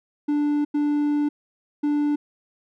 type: tone bursts at uneven times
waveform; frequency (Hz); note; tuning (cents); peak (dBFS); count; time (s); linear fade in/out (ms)
triangle; 293.7; D4; 0; -17; 3; 0.28-0.65 / 0.74-1.29 / 1.83-2.16; 10
effects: none